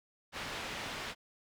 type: low-pass noise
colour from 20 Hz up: white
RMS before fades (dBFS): -41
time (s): 0.32-1.15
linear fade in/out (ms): 50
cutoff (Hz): 3000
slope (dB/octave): 12
effects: none